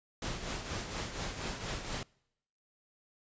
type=noise with tremolo; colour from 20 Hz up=pink; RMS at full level=-36 dBFS; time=0.22-2.03 s; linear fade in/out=2 ms; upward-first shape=triangle; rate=4.2 Hz; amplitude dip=60%; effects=noise-tail reverb RT60 0.8 s tail -26 dB re dry + resampled to 16000 Hz